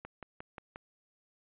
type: click train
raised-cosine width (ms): 0.5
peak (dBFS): -28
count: 5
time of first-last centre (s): 0.05-0.759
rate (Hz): 5.64
effects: resampled to 8000 Hz